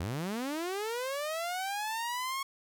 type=linear sweep; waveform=sawtooth; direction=up; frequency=75.8 to 1100 Hz; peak=-29 dBFS; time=0-2.43 s; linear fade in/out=5 ms; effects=none